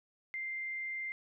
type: tone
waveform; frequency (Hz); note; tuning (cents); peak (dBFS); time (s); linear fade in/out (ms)
sine; 2093; C7; 0; -36; 0.34-1.12; 0
effects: none